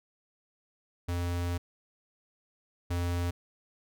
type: tone pair in turn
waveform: square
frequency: 87.31 / 87.31 Hz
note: F2 / F2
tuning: 0 / 0 cents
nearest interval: unison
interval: 0 cents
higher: neither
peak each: -30 / -29 dBFS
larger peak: second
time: 1.08-1.58 / 2.9-3.31 s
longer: first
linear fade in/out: 10 ms
effects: none